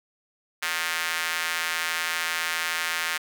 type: tone with high-pass filter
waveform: square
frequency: 83.1 Hz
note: E2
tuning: 15 cents sharp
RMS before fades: -28 dBFS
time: 0.62-3.18 s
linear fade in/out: 10 ms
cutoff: 1700 Hz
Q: 1.6
effects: none